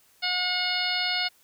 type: harmonic tone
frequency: 724 Hz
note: F#5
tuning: 38 cents flat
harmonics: 1 / 2 / 3 / 4 / 5 / 6 / 7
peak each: -34 / -33 / -31 / -32 / -34 / -29 / -34 dBFS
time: 0.22-1.29 s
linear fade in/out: 20 ms
effects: white hiss -61 dBFS RMS until 1.43 s